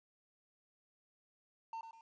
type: tone with echo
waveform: triangle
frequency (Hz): 905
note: A5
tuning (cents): +48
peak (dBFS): -39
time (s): 1.73-1.81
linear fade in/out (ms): 2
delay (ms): 100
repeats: 2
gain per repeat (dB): -8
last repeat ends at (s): 2.01
effects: resampled to 16000 Hz + 12-bit